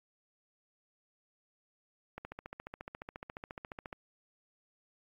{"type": "click train", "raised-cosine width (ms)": 0.5, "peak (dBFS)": -27, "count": 26, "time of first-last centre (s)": [2.18, 3.928], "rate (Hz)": 14.3, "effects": ["AAC 64 kbps"]}